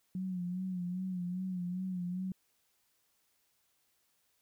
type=tone with vibrato; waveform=sine; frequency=182 Hz; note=F#3; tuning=28 cents flat; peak=-34 dBFS; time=0.15-2.32 s; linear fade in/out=2 ms; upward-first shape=sine; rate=2.5 Hz; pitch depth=57 cents each way; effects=white hiss -75 dBFS RMS until 4.41 s